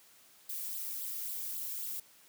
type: noise with flanger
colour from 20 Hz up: violet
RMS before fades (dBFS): -39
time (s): 0.49-2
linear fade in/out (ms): 5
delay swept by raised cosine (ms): 0.23 to 1.83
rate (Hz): 3.7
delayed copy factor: +0.85
effects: white hiss -61 dBFS RMS until 2.28 s + high-pass 100 Hz 12 dB/octave